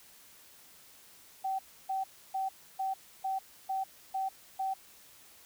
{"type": "tone bursts", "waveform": "sine", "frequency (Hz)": 769, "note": "G5", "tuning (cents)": -33, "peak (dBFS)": -30, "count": 8, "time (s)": [1.44, 4.74], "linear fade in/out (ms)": 10, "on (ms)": 150, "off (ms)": 300, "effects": ["white hiss -57 dBFS RMS until 5.45 s"]}